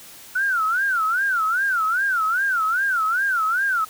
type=tone with vibrato; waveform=sine; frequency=1437 Hz; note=F6; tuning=49 cents sharp; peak=-18 dBFS; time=0.35-3.85 s; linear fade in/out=10 ms; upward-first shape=sine; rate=2.5 Hz; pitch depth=210 cents each way; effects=white hiss -43 dBFS RMS until 3.89 s